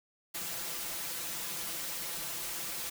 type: noise with comb filter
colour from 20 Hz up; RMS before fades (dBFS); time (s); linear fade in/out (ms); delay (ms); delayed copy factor
white; -38; 0.34-2.9; 10; 5.9; +0.95
effects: none